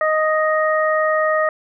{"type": "harmonic tone", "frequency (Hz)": 623, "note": "D#5", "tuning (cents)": 2, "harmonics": [1, 2, 3], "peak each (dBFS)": [-17, -20, -22], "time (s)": [0.01, 1.49], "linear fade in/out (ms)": 2, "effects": []}